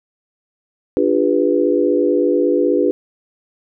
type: chord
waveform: sine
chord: D diminished seventh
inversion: none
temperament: equal with one note detuned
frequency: 293.7 / 349.2 / 405.1 / 493.9 Hz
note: D4 / F4 / Ab4 / Cb5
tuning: 0 / 0 / -43 / 0 cents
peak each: -18 dBFS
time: 0.97-2.91 s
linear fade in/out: 0 ms
effects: none